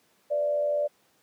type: tone with frequency modulation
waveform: sine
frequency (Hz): 587.3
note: D5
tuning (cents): 0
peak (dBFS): -23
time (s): 0.3-0.88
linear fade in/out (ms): 20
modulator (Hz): 86.1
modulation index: 0.4
effects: pink hiss -65 dBFS RMS until 1.22 s + high-pass 200 Hz 12 dB/octave